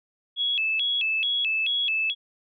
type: tone with vibrato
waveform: sine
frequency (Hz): 2960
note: F#7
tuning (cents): 0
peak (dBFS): -22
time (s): 0.36-2.15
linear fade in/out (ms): 50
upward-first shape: square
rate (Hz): 2.3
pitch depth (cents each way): 210
effects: none